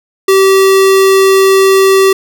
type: tone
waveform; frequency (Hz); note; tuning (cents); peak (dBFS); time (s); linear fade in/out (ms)
square; 385.9; G4; -27; -5; 0.28-2.13; 5
effects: none